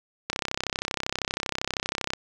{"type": "click train", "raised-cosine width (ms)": 0.2, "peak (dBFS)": -9, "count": 61, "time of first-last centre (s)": [0.3, 2.135], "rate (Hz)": 32.7, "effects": []}